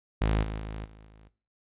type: tone with level steps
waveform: sawtooth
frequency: 53.3 Hz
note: G#1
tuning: 46 cents sharp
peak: -19 / -28 / -31 / -45 / -48 dBFS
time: 0.21-1.29 s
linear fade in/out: 10 ms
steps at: 0.42 / 0.58 / 0.84 / 1.05 s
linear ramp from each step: 20 ms
effects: noise-tail reverb RT60 0.4 s tail -18 dB re dry + resampled to 8000 Hz